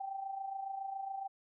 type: tone with amplitude modulation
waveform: sine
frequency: 780 Hz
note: G5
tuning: 9 cents flat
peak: -35 dBFS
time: 0-1.28 s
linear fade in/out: 10 ms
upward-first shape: sine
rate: 27.2 Hz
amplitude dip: 60%
effects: none